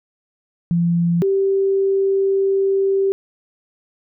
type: tone pair in turn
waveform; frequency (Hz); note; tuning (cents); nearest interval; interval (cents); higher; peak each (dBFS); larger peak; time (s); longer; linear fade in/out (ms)
sine; 170.9 / 389.9; F3 / G4; -37 / -9; octave + major second; 1428; second; -14; neither; 0.71-1.22 / 1.22-3.12; second; 0
effects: none